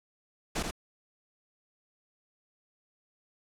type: noise with echo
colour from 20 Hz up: pink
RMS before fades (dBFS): -31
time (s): 0.55-0.63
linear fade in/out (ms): 10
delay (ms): 81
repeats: 1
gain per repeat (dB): -4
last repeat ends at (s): 0.711
effects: low-pass 9000 Hz 12 dB/octave